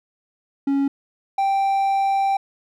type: tone pair in turn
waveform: triangle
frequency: 277.2 / 784 Hz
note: C#4 / G5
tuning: 0 / 0 cents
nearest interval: octave + tritone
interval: 1800 cents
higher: second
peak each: -15 / -15 dBFS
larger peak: neither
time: 0.67-0.88 / 1.38-2.37 s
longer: second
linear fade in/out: 5 ms
effects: none